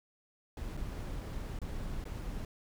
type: noise with dropouts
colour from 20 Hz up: brown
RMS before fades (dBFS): -39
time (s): 0.57-2.45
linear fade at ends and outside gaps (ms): 2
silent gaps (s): 0.769-0.773 / 1.589-1.616 / 2.041-2.053
effects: none